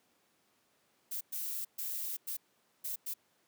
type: noise bursts at uneven times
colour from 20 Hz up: violet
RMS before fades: -38 dBFS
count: 6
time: 1.11-1.21 / 1.32-1.65 / 1.78-2.17 / 2.27-2.37 / 2.84-2.96 / 3.06-3.14 s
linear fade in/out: 10 ms
effects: pink hiss -72 dBFS RMS until 3.47 s + high-pass 200 Hz 12 dB/octave